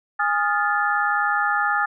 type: tone cluster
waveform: sine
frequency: 824 / 1241 / 1400 / 1739 Hz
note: G#5 / D#6 / F6 / A6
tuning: -14 / -5 / +4 / -21 cents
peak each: -24 dBFS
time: 0.19-1.86 s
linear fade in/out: 10 ms
effects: none